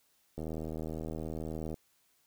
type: click train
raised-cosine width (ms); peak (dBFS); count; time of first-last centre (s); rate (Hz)
2; -26; 109; 0.38-1.742; 79.3
effects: white hiss -71 dBFS RMS until 2.26 s